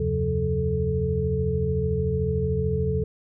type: tone cluster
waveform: sine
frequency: 77.9 / 91.4 / 133.8 / 178.8 / 435.7 Hz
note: D#2 / F#2 / C3 / F3 / A4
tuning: +3 / -21 / +39 / +41 / -17 cents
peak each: -28 / -31 / -27 / -30 / -26 dBFS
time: 0-3.04 s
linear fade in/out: 5 ms
effects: none